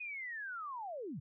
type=linear sweep; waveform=sine; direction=down; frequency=2512 to 107.8 Hz; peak=-40 dBFS; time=0-1.2 s; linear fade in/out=10 ms; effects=none